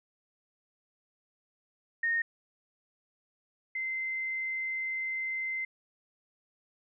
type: tone pair in turn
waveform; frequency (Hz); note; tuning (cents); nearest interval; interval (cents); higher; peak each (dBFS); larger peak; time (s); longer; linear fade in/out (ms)
sine; 1847 / 2073; A#6 / C7; -16 / -17; major second; 199; second; -26 / -31; first; 2.03-2.22 / 3.75-5.65; second; 5
effects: none